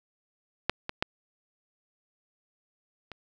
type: clicks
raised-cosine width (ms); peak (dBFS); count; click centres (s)
0.3; -7 / -16 / -9 / -25; 4; 0.696 / 0.894 / 1.025 / 3.117
effects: none